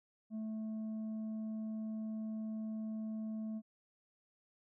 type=tone with tanh clipping; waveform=sine; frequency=218.6 Hz; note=A3; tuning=11 cents flat; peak=-39 dBFS; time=0.3-3.62 s; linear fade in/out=50 ms; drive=4 dB; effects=none